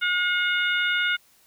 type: harmonic tone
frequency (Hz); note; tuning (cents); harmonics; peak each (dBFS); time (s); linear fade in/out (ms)
719; F#5; -50; 2 / 3 / 4 / 5; -23 / -27 / -29 / -31; 0.01-1.17; 20
effects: white hiss -59 dBFS RMS until 1.46 s